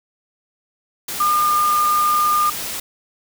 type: tone in noise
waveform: sine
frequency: 1210 Hz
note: D#6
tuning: 49 cents flat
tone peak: -14 dBFS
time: 1.2-2.5 s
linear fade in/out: 5 ms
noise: white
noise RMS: -27 dBFS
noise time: 1.08-2.8 s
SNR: +10 dB
effects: none